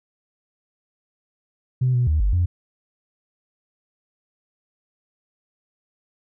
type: tone with pitch steps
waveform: sine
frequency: 127.5 / 123 / 76.7 / 49.38 / 87.9 Hz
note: C3 / B2 / D#2 / G1 / F2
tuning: -44 / -7 / -24 / +13 / +12 cents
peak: -15 dBFS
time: 1.81-2.46 s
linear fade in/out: 10 ms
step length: 130 ms
effects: tanh soft clip ceiling -12 dBFS